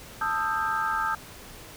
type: tone cluster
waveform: sine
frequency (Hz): 885 / 1240 / 1321 / 1586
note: A5 / D#6 / E6 / G6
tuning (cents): +10 / -6 / +3 / +20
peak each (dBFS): -30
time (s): 0.21-1.15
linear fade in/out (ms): 5
effects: pink hiss -45 dBFS RMS until 1.76 s

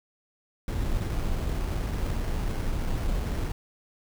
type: noise with sample-and-hold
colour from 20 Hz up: brown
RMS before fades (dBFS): -28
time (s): 0.68-3.52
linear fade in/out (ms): 2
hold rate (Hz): 3675
effects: none

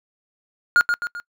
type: tone with echo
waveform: triangle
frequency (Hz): 1423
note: F6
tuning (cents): +32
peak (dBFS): -9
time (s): 0.76-0.81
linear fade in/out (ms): 0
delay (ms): 130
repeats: 3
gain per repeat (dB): -6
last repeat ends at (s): 1.2
effects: noise-tail reverb RT60 0.1 s tail -24 dB re dry

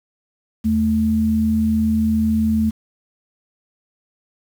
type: tone pair together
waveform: sine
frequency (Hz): 82.41 / 220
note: E2 / A3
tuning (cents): 0 / 0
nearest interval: octave + perfect fourth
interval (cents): 1700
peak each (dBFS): -23 / -15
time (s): 0.64-2.71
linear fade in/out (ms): 20
effects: 7-bit

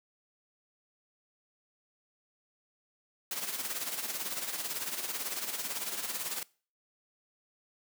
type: noise with tremolo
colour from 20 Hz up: white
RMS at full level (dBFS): -34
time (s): 3.31-6.43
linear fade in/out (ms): 2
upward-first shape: sine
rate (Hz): 18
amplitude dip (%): 60
effects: noise-tail reverb RT60 0.4 s tail -23 dB re dry + high-pass 200 Hz 12 dB/octave

